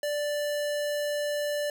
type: tone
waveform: square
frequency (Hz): 587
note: D5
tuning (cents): -1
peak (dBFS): -28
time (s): 0.03-1.7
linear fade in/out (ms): 2
effects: none